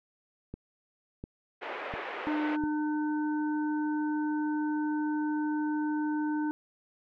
click train, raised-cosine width 3 ms, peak -26 dBFS, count 4, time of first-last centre 0.54-2.638 s, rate 1.43 Hz
pink band-pass noise, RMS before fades -38 dBFS, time 1.61-2.57 s, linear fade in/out 20 ms, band 410 to 2500 Hz, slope 24 dB/octave
harmonic tone, 302.2 Hz, D4, 50 cents sharp, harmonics 1 / 3 / 5, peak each -28 / -38 / -42 dBFS, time 2.27-6.51 s, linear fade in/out 0 ms
effects none

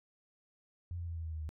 sine tone with pitch steps, 87.31 / 85.51 / 83.75 / 82.03 / 80.34 / 78.69 / 77.07 Hz, F2 / F2 / E2 / E2 / E2 / D#2 / D#2, 0 / -36 / +28 / -8 / -44 / +20 / -16 cents, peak -37 dBFS, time 0.91-1.491 s, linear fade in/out 0 ms, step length 83 ms, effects none

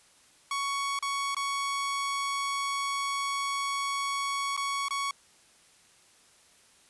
sawtooth tone with dropouts, 1115 Hz, C#6, 10 cents sharp, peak -25 dBFS, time 0.51-5.11 s, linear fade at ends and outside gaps 2 ms, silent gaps 0.99-1.025 / 1.347-1.366 / 4.566-4.575 / 4.884-4.907 s, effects white hiss -60 dBFS RMS until 6.89 s + resampled to 24000 Hz

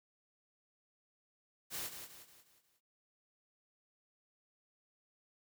white noise with echo, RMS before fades -41 dBFS, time 1.7-1.91 s, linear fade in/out 50 ms, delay 180 ms, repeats 5, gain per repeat -7 dB, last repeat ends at 2.81 s, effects none

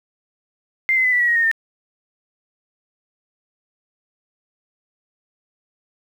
sine tone with pitch steps, 2093 / 2050 / 2008 / 1966.4 / 1926 / 1886.3 / 1847.5 / 1809.5 Hz, C7 / C7 / B6 / B6 / B6 / A#6 / A#6 / A6, 0 / -36 / +28 / -8 / -44 / +20 / -16 / +48 cents, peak -14 dBFS, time 0.89-1.514 s, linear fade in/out 0 ms, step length 78 ms, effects 8-bit

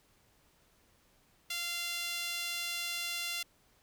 sawtooth tone with high-pass filter, 691 Hz, F5, 19 cents flat, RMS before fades -37 dBFS, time 1.5-3.43 s, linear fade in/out 5 ms, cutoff 2800 Hz, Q 1.4, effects pink hiss -68 dBFS RMS until 3.82 s

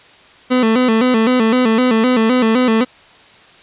30% pulse tone with vibrato, 237.2 Hz, A#3, 30 cents sharp, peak -8 dBFS, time 0.5-2.85 s, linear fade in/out 20 ms, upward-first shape square, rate 3.9 Hz, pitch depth 110 cents each way, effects white hiss -44 dBFS RMS until 3.62 s + resampled to 8000 Hz

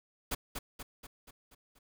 pink noise with echo, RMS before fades -33 dBFS, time 0.31-0.35 s, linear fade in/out 10 ms, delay 240 ms, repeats 6, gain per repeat -5 dB, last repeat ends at 1.79 s, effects none

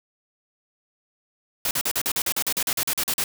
white noise bursts, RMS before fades -24 dBFS, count 16, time 1.65-3.24 s, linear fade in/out 2 ms, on 60 ms, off 42 ms, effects none

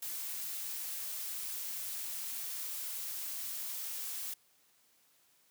blue noise, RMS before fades -40 dBFS, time 0.02-4.34 s, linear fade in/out 5 ms, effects white hiss -69 dBFS RMS until 5.5 s + high-pass 100 Hz 12 dB/octave

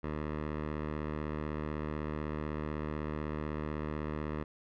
10% pulse tone with low-pass filter, 76 Hz, D#2, 40 cents flat, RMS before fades -37 dBFS, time 0.03-4.44 s, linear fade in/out 10 ms, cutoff 1800 Hz, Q 1, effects none

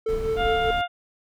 triangle tone with tremolo, 443.8 Hz, A4, 15 cents sharp, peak -19 dBFS, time 0.06-0.71 s, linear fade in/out 5 ms, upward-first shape sine, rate 5 Hz, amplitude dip 55%
brown noise, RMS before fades -32 dBFS, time 0.08-0.82 s, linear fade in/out 10 ms
harmonic tone, 705 Hz, F5, 16 cents sharp, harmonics 1 / 2 / 3 / 4 / 5, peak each -23 / -28 / -36 / -34 / -36 dBFS, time 0.36-0.88 s, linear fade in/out 50 ms
effects none

